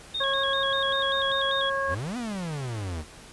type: tone with vibrato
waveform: sine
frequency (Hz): 3500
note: A7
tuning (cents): -10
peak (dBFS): -27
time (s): 0.14-1.7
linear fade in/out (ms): 10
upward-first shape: square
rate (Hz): 5.1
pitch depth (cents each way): 89
type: harmonic tone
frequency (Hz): 546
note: C#5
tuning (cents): -26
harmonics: 1 / 2 / 3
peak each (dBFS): -29 / -29 / -29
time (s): 0.2-1.95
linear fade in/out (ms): 10
type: exponential two-way sweep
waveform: 45% pulse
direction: up then down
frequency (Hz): 68.4 to 254.2 to 73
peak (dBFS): -30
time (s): 1.87-3.05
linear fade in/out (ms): 50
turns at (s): 2.17
effects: pink hiss -47 dBFS RMS until 3.32 s + resampled to 24000 Hz